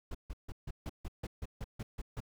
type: noise bursts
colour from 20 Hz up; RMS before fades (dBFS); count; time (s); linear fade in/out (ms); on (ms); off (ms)
brown; -39; 12; 0.11-2.204; 5; 37; 150
effects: none